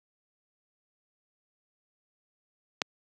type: click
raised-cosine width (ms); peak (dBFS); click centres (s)
0.2; -8; 2.818
effects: high-pass 200 Hz 12 dB/octave